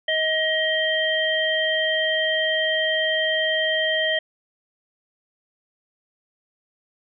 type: harmonic tone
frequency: 631 Hz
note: D#5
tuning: 24 cents sharp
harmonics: 1 / 3 / 5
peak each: -24 / -23 / -24 dBFS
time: 0.08-4.19 s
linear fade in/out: 5 ms
effects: none